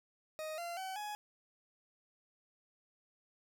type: tone with pitch steps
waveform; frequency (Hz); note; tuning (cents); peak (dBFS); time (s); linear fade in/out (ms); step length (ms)
40% pulse; 624 / 688.4 / 759.4 / 837.8; D#5 / F5 / F#5 / G#5; +5 / -25 / +45 / +15; -39; 0.39-1.15; 0; 190
effects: none